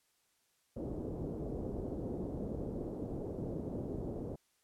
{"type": "low-pass noise", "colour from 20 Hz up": "white", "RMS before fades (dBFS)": -40, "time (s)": [0.76, 4.36], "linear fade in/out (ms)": 10, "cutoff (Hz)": 470, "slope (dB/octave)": 24, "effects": ["white hiss -75 dBFS RMS until 4.63 s", "low-pass 12000 Hz 12 dB/octave"]}